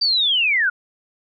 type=linear sweep; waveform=sine; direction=down; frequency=4699 to 1396.9 Hz; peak=-15 dBFS; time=0.01-0.7 s; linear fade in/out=10 ms; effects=none